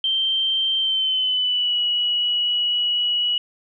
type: tone with pitch glide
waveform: sine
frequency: 3136 to 2926 Hz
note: G7 to F#7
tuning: 0 to -20 cents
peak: -18 dBFS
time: 0.04-3.38 s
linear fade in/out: 2 ms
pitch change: -120 cents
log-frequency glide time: 0.78-1.77 s
effects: none